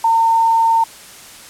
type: tone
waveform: sine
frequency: 909 Hz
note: A#5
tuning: 44 cents flat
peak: -10 dBFS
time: 0.04-0.84 s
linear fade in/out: 5 ms
effects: white hiss -38 dBFS RMS until 1.49 s + low-pass 11000 Hz 12 dB/octave